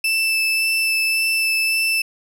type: tone with vibrato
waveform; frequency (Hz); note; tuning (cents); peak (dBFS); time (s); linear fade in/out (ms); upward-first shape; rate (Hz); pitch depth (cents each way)
35% pulse; 2643; E7; +4; -15; 0.04-2.02; 5; sine; 1.8; 9
effects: none